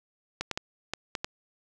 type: clicks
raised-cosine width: 0.2 ms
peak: -13 dBFS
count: 6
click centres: 0.41 / 0.513 / 0.575 / 0.936 / 1.152 / 1.245 s
effects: none